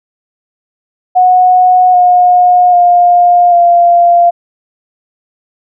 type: tone with pitch steps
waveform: sine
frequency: 732 / 719 / 706.2 / 693.7 Hz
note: F#5 / F#5 / F5 / F5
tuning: -19 / -50 / +19 / -12 cents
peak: -3 dBFS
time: 1.15-4.31 s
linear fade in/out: 20 ms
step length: 790 ms
effects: none